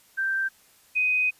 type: tone pair in turn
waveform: sine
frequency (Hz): 1568 / 2503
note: G6 / D#7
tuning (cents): 0 / +10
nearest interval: minor sixth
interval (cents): 810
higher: second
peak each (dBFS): -23 / -20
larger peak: second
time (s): 0.17-0.49 / 0.95-1.31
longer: second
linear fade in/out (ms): 20
effects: white hiss -58 dBFS RMS until 1.39 s + resampled to 32000 Hz